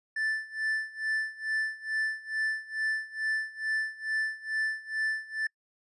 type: tone with tremolo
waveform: triangle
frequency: 1760 Hz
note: A6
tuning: in tune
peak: -24 dBFS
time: 0.16-5.47 s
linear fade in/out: 5 ms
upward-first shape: sine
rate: 2.3 Hz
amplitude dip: 90%
effects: noise-tail reverb RT60 0.1 s tail -26 dB re dry + resampled to 24000 Hz